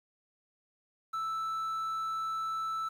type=tone with quantisation; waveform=triangle; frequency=1318.5 Hz; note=E6; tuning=in tune; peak=-30 dBFS; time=1.13-2.89 s; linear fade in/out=10 ms; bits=10; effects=none